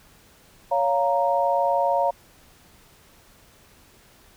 sine chord, Bb minor, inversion first, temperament just, 559.4 / 699.2 / 932.3 Hz, Db5 / F5 / Bb5, +16 / +2 / 0 cents, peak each -23 dBFS, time 0.71-2.11 s, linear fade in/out 10 ms, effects pink hiss -54 dBFS RMS until 4.36 s

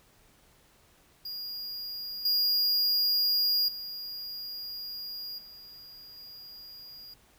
square tone with level steps, 4845 Hz, D#8, 47 cents flat, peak -36 / -24 / -37 / -47 / -45 dBFS, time 1.25-7.14 s, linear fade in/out 5 ms, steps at 2.25 / 3.68 / 5.38 / 6.17 s, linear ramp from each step 5 ms, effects pink hiss -62 dBFS RMS until 7.38 s

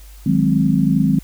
sine chord, Ab dominant seventh, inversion second, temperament equal, 155.56 / 185 / 207.7 / 261.6 Hz, Eb3 / Gb3 / Ab3 / C4, 0 / 0 / 0 / 0 cents, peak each -18 dBFS, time 0.26-1.19 s, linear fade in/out 5 ms, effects added 50 Hz sine -37 dBFS peak until 1.23 s + white hiss -48 dBFS RMS until 1.23 s

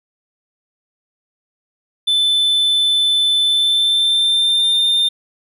triangle tone with pitch glide, 3520 to 3609 Hz, A7 to A7, 0 to +43 cents, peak -11 dBFS, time 2.07-5.09 s, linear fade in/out 10 ms, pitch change +43 cents, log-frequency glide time 3.44-4.82 s, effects none

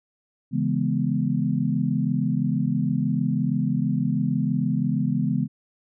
sine chord, C# minor seventh, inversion none, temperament equal, 138.59 / 164.81 / 207.7 / 246.9 Hz, C#3 / E3 / G#3 / B3, 0 / 0 / 0 / 0 cents, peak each -26 dBFS, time 0.51-5.48 s, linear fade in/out 50 ms, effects none

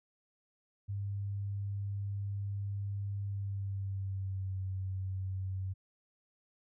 sine tone with pitch glide, 100 to 94.82 Hz, G2 to F#2, +35 to +43 cents, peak -34 dBFS, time 0.88-5.74 s, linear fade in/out 20 ms, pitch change -92 cents, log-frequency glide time 3.25-4.59 s, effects none

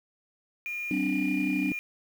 sine tone, 2418 Hz, D7, 50 cents sharp, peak -31 dBFS, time 0.66-1.79 s, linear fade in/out 0 ms
sine chord, G suspended fourth, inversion none, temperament equal with one note detuned, 192.3 / 261.6 / 293.7 Hz, G3 / C4 / D4, -33 / 0 / 0 cents, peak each -30 / -29 / -27 dBFS, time 0.91-1.72 s, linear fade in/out 2 ms
effects tanh soft clip ceiling -19 dBFS + 8-bit

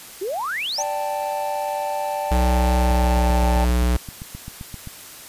sine exponential sweep, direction up, 351.6 to 6800 Hz, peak -23 dBFS, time 0.21-0.83 s, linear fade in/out 10 ms
triangle chord, D suspended fourth, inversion none, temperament just, 587.3 / 783.1 / 881 Hz, D5 / G5 / A5, 0 / -2 / +2 cents, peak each -25 dBFS, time 0.78-3.65 s, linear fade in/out 5 ms
square tone with pitch glide, 62.1 to 60.86 Hz, B1 to B1, +10 to -25 cents, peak -17 dBFS, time 2.31-3.97 s, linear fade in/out 5 ms, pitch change -35 cents, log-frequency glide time 2.77-3.43 s
click train, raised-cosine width 5 ms, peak -21 dBFS, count 16, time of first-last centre 2.91-4.873 s, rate 7.64 Hz
effects white hiss -40 dBFS RMS until 5.28 s + resampled to 32000 Hz

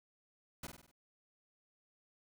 pink noise with echo, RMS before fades -45 dBFS, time 0.63-0.67 s, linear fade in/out 5 ms, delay 49 ms, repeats 5, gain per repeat -5 dB, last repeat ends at 0.915 s, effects none

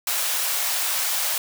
white high-pass noise, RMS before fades -24 dBFS, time 0.07-1.38 s, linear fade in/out 2 ms, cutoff 580 Hz, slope 24 dB/octave, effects none

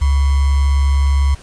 sine tone with sample-and-hold, 69.5 Hz, C#2, 5 cents sharp, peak -10 dBFS, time 0.01-1.35 s, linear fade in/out 10 ms, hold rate 1050 Hz, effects pink hiss -42 dBFS RMS until 1.42 s + resampled to 22050 Hz

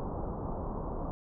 pink low-pass noise, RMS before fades -36 dBFS, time 0-1.11 s, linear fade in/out 0 ms, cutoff 1100 Hz, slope 48 dB/octave, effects none

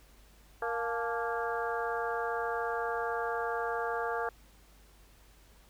harmonic tone with a mistuned harmonic, 233.1 Hz, A#3, in tune, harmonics 2 / 3 / 4 / 5 / 6 / 7, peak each -35 / -37 / -38 / -39 / -40 / -40 dBFS, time 0.62-4.29 s, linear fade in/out 2 ms, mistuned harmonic 4, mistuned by -110 cents, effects added 50 Hz sine -58 dBFS peak until 5.69 s + pink hiss -62 dBFS RMS until 5.69 s

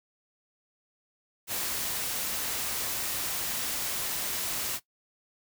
white noise, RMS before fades -32 dBFS, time 1.47-4.8 s, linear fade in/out 50 ms, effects noise-tail reverb RT60 0.1 s tail -18 dB re dry

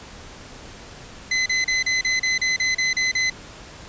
sawtooth tone bursts, 2034 Hz, C7, 50 cents flat, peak -15 dBFS, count 11, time 1.31-3.3 s, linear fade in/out 5 ms, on 150 ms, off 34 ms, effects pink hiss -41 dBFS RMS until 3.88 s + resampled to 16000 Hz

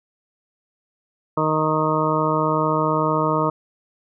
harmonic tone, 155.56 Hz, D#3, in tune, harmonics 1 / 2 / 3 / 4 / 6 / 7 / 8, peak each -25 / -25 / -25 / -25 / -25 / -25 / -25 dBFS, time 1.37-3.5 s, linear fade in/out 5 ms, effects none

